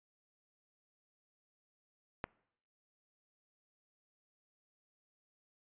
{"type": "click", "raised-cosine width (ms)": 0.5, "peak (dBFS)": -21, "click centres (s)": 2.241, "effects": ["noise-tail reverb RT60 0.7 s tail -24 dB re dry", "resampled to 8000 Hz"]}